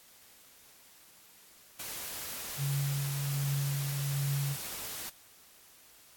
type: noise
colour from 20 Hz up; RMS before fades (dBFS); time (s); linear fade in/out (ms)
white; -40; 1.79-5.1; 10
type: tone with tremolo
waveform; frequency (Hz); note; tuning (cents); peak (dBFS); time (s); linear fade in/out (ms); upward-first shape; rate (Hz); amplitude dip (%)
sine; 140; C#3; +18; -28; 2.57-4.57; 50; triangle; 1.3; 40
effects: white hiss -58 dBFS RMS until 6.16 s + AAC 64 kbps